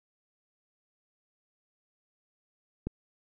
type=click; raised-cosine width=3 ms; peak=-19 dBFS; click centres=2.87 s; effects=none